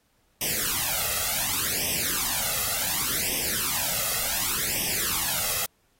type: noise with flanger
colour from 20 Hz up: white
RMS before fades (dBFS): -27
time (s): 0.41-5.66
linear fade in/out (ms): 2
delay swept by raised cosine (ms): 0.35 to 1.55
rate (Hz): 0.68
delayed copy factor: +1
effects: pink hiss -68 dBFS RMS until 5.99 s + AAC 48 kbps